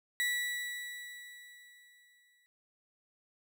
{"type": "tone with exponential decay", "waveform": "35% pulse", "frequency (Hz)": 1951, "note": "B6", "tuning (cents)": -22, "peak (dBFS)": -27, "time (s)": [0.2, 2.46], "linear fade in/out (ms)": 0, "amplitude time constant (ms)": 490, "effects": []}